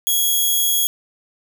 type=tone; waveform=5% pulse; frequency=3322 Hz; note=G#7; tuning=in tune; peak=-7 dBFS; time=0.07-0.87 s; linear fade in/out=0 ms; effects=none